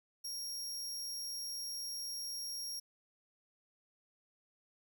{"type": "tone", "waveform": "sawtooth", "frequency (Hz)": 5588, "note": "F8", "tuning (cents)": 0, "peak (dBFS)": -37, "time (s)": [0.24, 2.8], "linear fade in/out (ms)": 10, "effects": []}